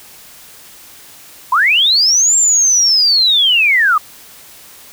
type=linear two-way sweep; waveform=sine; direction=up then down; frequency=934 to 7459 to 1167 Hz; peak=-8 dBFS; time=1.52-3.98 s; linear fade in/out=5 ms; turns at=2.36 s; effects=white hiss -39 dBFS RMS until 4.92 s